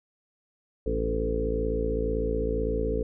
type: harmonic tone with a mistuned harmonic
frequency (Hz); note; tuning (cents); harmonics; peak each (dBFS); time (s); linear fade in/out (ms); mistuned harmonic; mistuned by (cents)
55.8; A1; +25; 1 / 2 / 3 / 4 / 5 / 6 / 7 / 8 / 9; -29 / -39 / -38 / -38 / -35 / -41 / -39 / -29 / -34; 0.86-3.03; 5; 8; -24
effects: none